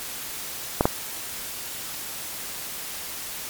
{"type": "clicks", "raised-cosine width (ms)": 1, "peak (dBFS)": -3, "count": 2, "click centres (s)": [0.809, 0.855], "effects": ["white hiss -34 dBFS RMS until 3.49 s", "MP3 96 kbps"]}